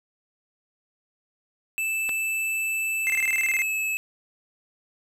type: tone with pitch glide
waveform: square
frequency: 2637 to 2599 Hz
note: E7 to E7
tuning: 0 to -25 cents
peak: -25 dBFS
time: 1.78-3.97 s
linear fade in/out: 0 ms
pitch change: -25 cents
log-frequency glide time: 3.46-3.65 s
type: clicks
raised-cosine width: 0.3 ms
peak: -24 / -18 dBFS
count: 2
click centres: 2.089 / 2.093 s
type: tone bursts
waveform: triangle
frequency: 2100 Hz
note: C7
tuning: 6 cents sharp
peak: -20 dBFS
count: 11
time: 3.07-3.619 s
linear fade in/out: 0 ms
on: 29 ms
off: 23 ms
effects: none